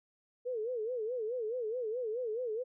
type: tone with vibrato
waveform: sine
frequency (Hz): 466.2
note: A#4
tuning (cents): 0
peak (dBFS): -33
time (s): 0.45-2.64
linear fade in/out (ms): 20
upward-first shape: sine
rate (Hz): 4.7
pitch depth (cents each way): 160
effects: none